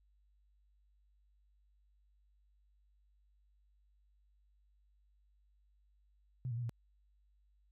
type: tone with pitch steps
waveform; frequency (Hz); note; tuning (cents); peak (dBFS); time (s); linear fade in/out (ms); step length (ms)
sine; 126.7 / 115.3 / 122.1 / 116.2; B2 / A#2 / B2 / A#2; +45 / -19 / -19 / -5; -36; 6.45-6.694; 0; 61
effects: added 50 Hz sine -68 dBFS peak until 7.71 s